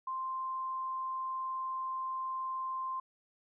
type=tone; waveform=sine; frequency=1046.5 Hz; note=C6; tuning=in tune; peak=-34 dBFS; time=0.07-3 s; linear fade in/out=5 ms; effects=none